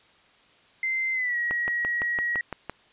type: tone with pitch glide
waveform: sine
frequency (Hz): 2078 to 1905.5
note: C7 to A#6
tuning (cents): -12 to +38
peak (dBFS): -24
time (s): 0.83-2.41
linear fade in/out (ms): 2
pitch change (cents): -150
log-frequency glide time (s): 1.13-1.37
type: click train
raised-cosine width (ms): 0.5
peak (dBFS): -16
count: 8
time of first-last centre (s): 1.51-2.696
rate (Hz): 5.9
effects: white hiss -58 dBFS RMS until 2.92 s + resampled to 8000 Hz